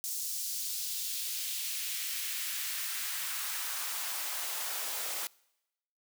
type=noise with high-pass filter sweep; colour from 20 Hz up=white; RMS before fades=-36 dBFS; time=0.04-5.27 s; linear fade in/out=0 ms; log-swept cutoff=6100 to 510 Hz; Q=1.2; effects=noise-tail reverb RT60 0.9 s tail -24 dB re dry